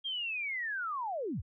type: linear sweep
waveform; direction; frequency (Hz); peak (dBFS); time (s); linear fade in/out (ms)
sine; down; 3248 to 46.25; -33; 0.04-1.42; 20
effects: none